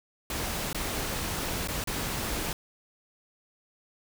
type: noise with dropouts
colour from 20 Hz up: pink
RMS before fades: -32 dBFS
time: 0.3-2.53 s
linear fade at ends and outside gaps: 2 ms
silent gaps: 0.73-0.746 / 1.675-1.684 / 1.84-1.873 s
effects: none